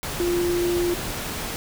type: tone in noise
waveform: sine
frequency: 349.2 Hz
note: F4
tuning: in tune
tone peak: -20 dBFS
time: 0.2-0.94 s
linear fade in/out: 0 ms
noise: pink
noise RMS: -30 dBFS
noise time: 0.03-1.56 s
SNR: +7 dB
effects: none